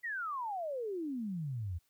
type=exponential sweep; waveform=sine; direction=down; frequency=1982 to 80.3 Hz; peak=-35 dBFS; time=0.03-1.79 s; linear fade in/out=20 ms; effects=white hiss -75 dBFS RMS until 1.89 s